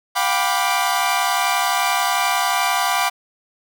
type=chord; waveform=sawtooth; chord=G dominant seventh; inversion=third; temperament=equal with one note detuned; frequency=712.7 / 784 / 987.8 / 1174.7 Hz; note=F5 / G5 / B5 / D6; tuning=+35 / 0 / 0 / 0 cents; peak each=-19 dBFS; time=0.15-3.1 s; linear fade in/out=20 ms; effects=none